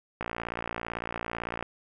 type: click train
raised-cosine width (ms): 0.5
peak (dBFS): -17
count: 83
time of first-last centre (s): 0.21-1.626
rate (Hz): 57.9
effects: none